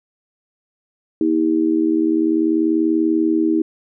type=tone with amplitude modulation; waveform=sine; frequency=320 Hz; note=D#4; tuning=49 cents sharp; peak=-10 dBFS; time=1.21-3.62 s; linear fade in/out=2 ms; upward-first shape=sine; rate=80.4 Hz; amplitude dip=85%; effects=none